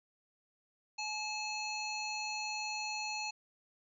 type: harmonic tone with a mistuned harmonic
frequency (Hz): 851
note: G#5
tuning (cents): +42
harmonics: 1 / 3 / 5 / 7 / 8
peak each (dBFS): -41 / -40 / -42 / -48 / -49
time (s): 0.98-3.31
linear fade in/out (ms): 10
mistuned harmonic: 3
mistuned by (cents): +29
effects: none